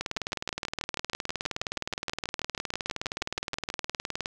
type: two click trains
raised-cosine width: 0.2 ms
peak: -14 / -13 dBFS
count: 23 / 83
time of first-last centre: 0.17-3.701 / 0.01-4.259 s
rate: 6.23 / 19.3 Hz
effects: none